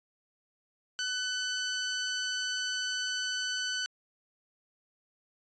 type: tone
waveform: 15% pulse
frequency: 1502 Hz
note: F#6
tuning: 26 cents sharp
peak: -24 dBFS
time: 0.99-3.86 s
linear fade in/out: 0 ms
effects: resampled to 16000 Hz